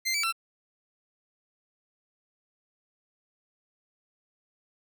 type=tone with pitch steps; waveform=20% pulse; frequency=2084 / 2301 / 1345 Hz; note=C7 / D7 / E6; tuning=-7 / -36 / +34 cents; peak=-21 dBFS; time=0.05-0.326 s; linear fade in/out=20 ms; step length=92 ms; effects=none